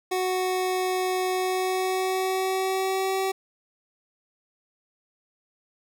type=tone with pitch glide; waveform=25% pulse; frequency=370 to 383 Hz; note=F#4 to G4; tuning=0 to -40 cents; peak=-20 dBFS; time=0.11-3.32 s; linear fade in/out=10 ms; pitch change=+60 cents; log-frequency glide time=1.32-3.18 s; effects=none